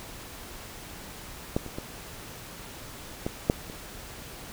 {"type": "clicks", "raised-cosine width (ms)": 2, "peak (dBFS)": [-11, -26, -20, -15, -6, -28], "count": 6, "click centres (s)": [1.565, 1.663, 1.785, 3.265, 3.499, 3.699], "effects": ["pink hiss -43 dBFS RMS until 4.52 s"]}